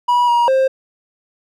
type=tone with pitch steps; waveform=triangle; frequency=972 / 952 / 529 Hz; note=B5 / A#5 / C5; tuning=-28 / +36 / +19 cents; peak=-9 dBFS; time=0.08-0.68 s; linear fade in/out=10 ms; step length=200 ms; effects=none